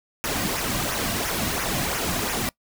pink noise with flanger, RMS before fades -26 dBFS, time 0.24-2.49 s, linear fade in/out 0 ms, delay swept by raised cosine 0.23 to 2.33 ms, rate 2.9 Hz, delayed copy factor -0.6, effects noise-tail reverb RT60 0.1 s tail -23 dB re dry

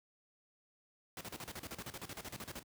pink noise with tremolo, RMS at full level -44 dBFS, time 1.17-2.63 s, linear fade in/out 2 ms, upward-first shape square, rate 13 Hz, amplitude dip 80%, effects high-pass 80 Hz 12 dB/octave

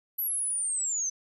sine linear sweep, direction down, 11890 to 6050 Hz, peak -27 dBFS, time 0.18-1.1 s, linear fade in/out 10 ms, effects none

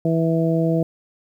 harmonic tone, 163.8 Hz, E3, 11 cents flat, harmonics 1 / 2 / 3 / 4, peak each -19 / -22 / -24 / -25 dBFS, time 0.05-0.83 s, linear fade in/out 2 ms, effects 9-bit

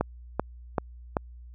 click train, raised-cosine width 1 ms, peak -10 dBFS, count 4, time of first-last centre 0.01-1.168 s, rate 2.59 Hz, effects added 60 Hz sine -43 dBFS peak until 1.54 s

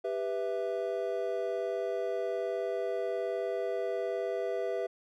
triangle chord, E minor, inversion first, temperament just, 395.6 / 494.4 / 659.3 Hz, G4 / B4 / E5, +16 / +2 / 0 cents, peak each -33 dBFS, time 0.04-4.87 s, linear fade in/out 10 ms, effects none

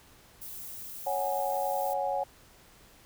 violet noise, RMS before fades -42 dBFS, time 0.41-1.94 s, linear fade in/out 10 ms
sine chord, C# suspended fourth, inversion none, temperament equal, 554.4 / 740 / 830.6 Hz, C#5 / F#5 / G#5, 0 / 0 / 0 cents, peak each -32 dBFS, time 1.06-2.24 s, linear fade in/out 10 ms
effects pink hiss -57 dBFS RMS until 3.05 s

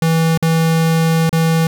square tone with dropouts, 163.1 Hz, E3, 18 cents flat, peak -12 dBFS, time 0.02-1.67 s, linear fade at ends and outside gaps 2 ms, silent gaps 0.376-0.425 / 1.294-1.328 s, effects none

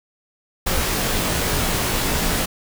pink noise with comb filter, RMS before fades -21 dBFS, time 0.66-2.46 s, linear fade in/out 10 ms, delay 20 ms, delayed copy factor -0.85, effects none

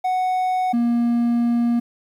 triangle tone pair in turn, 740 / 236.8 Hz, F#5 / A#3, 0 / +27 cents, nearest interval octave + minor sixth, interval 1973 cents, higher first, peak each -16 / -14 dBFS, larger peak second, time 0.04-0.73 / 0.73-1.8 s, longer second, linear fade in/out 10 ms, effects 9-bit

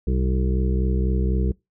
harmonic tone, 64 Hz, C2, 38 cents flat, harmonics 1 / 2 / 3 / 5 / 6 / 7, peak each -20 / -28 / -27 / -33 / -32 / -33 dBFS, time 0.07-1.52 s, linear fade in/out 5 ms, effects noise-tail reverb RT60 0.2 s tail -23 dB re dry

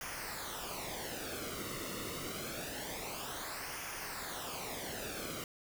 pink noise with flanger, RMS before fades -42 dBFS, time 0.01-5.44 s, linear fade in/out 2 ms, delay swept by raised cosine 0.25 to 1.25 ms, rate 0.26 Hz, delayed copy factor -0.7, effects none

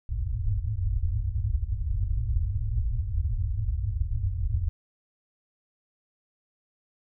white low-pass noise, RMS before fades -27 dBFS, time 0.09-4.69 s, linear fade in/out 0 ms, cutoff 110 Hz, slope 96 dB/octave, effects none

